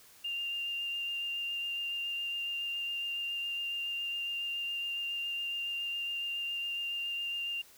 sine tone with vibrato, 2794 Hz, F7, in tune, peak -33 dBFS, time 0.24-7.62 s, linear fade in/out 10 ms, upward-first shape triangle, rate 7.2 Hz, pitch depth 13 cents each way, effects white hiss -58 dBFS RMS until 7.77 s

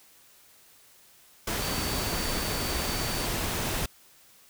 sine tone in noise, 4562 Hz, C#8, 49 cents sharp, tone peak -38 dBFS, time 1.62-3.26 s, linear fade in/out 5 ms, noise pink, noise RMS -30 dBFS, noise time 1.47-3.86 s, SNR -11 dB, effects white hiss -57 dBFS RMS until 4.49 s

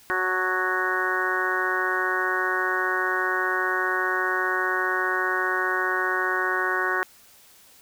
harmonic tone with a mistuned harmonic, 185 Hz, F#3, in tune, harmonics 2 / 3 / 4 / 5 / 6 / 7 / 8 / 9 / 10, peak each -30 / -38 / -35 / -36 / -28 / -38 / -27 / -31 / -29 dBFS, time 0.1-7.03 s, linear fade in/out 0 ms, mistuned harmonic 5, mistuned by -28 cents, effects white hiss -53 dBFS RMS until 7.81 s

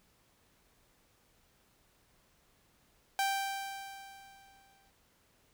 sawtooth tone with exponential decay, 784 Hz, G5, in tune, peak -24 dBFS, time 3.19-4.9 s, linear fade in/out 1 ms, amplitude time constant 370 ms, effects pink hiss -69 dBFS RMS until 5.53 s

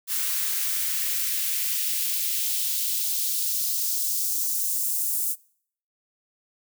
blue noise with high-pass filter sweep, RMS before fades -26 dBFS, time 0.07-5.36 s, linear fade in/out 50 ms, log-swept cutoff 1200 to 8500 Hz, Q 1.2, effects noise-tail reverb RT60 0.6 s tail -24 dB re dry

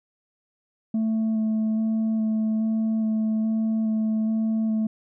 sine tone with vibrato, 220 Hz, A3, in tune, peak -18 dBFS, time 0.94-4.87 s, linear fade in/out 5 ms, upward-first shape square, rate 1.2 Hz, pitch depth 10 cents each way, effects tanh soft clip ceiling -20 dBFS

